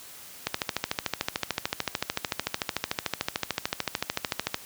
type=click train; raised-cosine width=0.2 ms; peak=-8 dBFS; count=56; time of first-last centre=0.47-4.544 s; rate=13.5 Hz; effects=white hiss -46 dBFS RMS until 4.65 s + high-pass 60 Hz 12 dB/octave